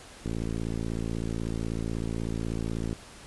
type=click train; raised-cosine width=3 ms; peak=-19 dBFS; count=151; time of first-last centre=0.26-2.929 s; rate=56.2 Hz; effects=pink hiss -48 dBFS RMS until 3.26 s + resampled to 24000 Hz